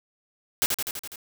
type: noise with echo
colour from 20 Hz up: white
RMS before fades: -22 dBFS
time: 0.62-0.66 s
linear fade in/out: 0 ms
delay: 83 ms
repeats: 6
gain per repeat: -3 dB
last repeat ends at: 1.158 s
effects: none

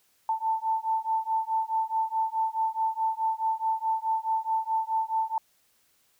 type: beating tone pair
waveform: sine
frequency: 886 / 890.7 Hz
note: A5 / A5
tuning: +12 / +21 cents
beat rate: 4.7 Hz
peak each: -28 dBFS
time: 0.29-5.38 s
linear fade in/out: 2 ms
effects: white hiss -67 dBFS RMS until 6.19 s

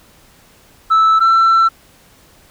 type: tone pair in turn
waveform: sine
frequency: 1313 / 1340.6 Hz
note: E6 / E6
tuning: -7 / +29 cents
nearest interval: unison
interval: 36 cents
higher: second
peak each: -5 dBFS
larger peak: neither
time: 0.9-1.2 / 1.2-1.69 s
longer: second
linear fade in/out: 20 ms
effects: tanh soft clip ceiling -7 dBFS + pink hiss -48 dBFS RMS until 2.5 s

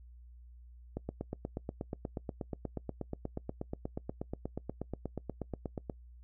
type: click train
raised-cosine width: 2 ms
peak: -23 dBFS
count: 42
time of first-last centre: 0.97-5.898 s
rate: 8.32 Hz
effects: noise-tail reverb RT60 0.1 s tail -23 dB re dry + added 60 Hz sine -51 dBFS peak until 6.23 s

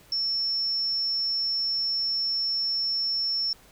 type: tone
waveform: sine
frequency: 5400 Hz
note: E8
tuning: 41 cents sharp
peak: -24 dBFS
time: 0.12-3.53 s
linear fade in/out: 2 ms
effects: pink hiss -55 dBFS RMS until 3.71 s

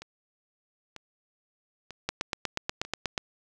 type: two click trains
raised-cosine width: 0.2 ms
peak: -11 / -24 dBFS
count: 10 / 4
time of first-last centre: 2.09-3.178 / 0.02-2.85 s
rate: 8.27 / 1.06 Hz
effects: none

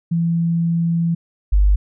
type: tone pair in turn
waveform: sine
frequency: 167.9 / 49.92 Hz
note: E3 / G1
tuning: +32 / +32 cents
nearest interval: octave + major sixth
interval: 2100 cents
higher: first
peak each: -15 / -10 dBFS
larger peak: second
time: 0.11-1.15 / 1.52-1.76 s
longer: first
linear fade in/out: 10 ms
effects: none

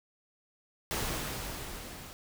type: noise with level ramp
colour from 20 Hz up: pink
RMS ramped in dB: -32 to -47 dBFS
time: 0.91-2.13 s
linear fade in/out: 0 ms
effects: none

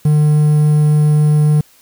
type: tone with quantisation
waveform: triangle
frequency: 150.6 Hz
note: D3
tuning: 44 cents sharp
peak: -6 dBFS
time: 0.05-1.61 s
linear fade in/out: 5 ms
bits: 6
effects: white hiss -49 dBFS RMS until 1.81 s

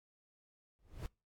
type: noise with exponential growth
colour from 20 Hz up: brown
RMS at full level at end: -36 dBFS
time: 0.79-1.06 s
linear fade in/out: 0 ms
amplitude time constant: 57 ms
effects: noise-tail reverb RT60 0.3 s tail -26 dB re dry + AAC 64 kbps

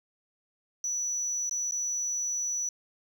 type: tone with dropouts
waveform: sine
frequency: 5920 Hz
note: F#8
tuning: in tune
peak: -26 dBFS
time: 0.84-2.69 s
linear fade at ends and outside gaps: 2 ms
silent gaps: 1.495-1.51 / 1.711-1.721 s
effects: tanh soft clip ceiling -27 dBFS

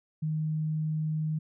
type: tone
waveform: sine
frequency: 155.56 Hz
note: D#3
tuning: in tune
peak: -27 dBFS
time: 0.22-1.39 s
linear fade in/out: 10 ms
effects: none

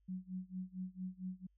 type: tone with tremolo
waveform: sine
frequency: 185 Hz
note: F#3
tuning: in tune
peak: -38 dBFS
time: 0.08-1.47 s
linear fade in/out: 10 ms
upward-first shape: sine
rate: 4.4 Hz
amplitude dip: 95%
effects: added 50 Hz sine -70 dBFS peak until 1.57 s

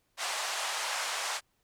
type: band-pass noise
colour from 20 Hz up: pink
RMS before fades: -34 dBFS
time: 0.17-1.41 s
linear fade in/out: 50 ms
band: 700 to 9100 Hz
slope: 24 dB/octave
effects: pink hiss -74 dBFS RMS until 1.63 s

